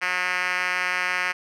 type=tone with band-pass filter; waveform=5% pulse; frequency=181.2 Hz; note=F#3; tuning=36 cents flat; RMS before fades=-25 dBFS; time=0.01-1.33 s; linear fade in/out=20 ms; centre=2200 Hz; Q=1.6; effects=none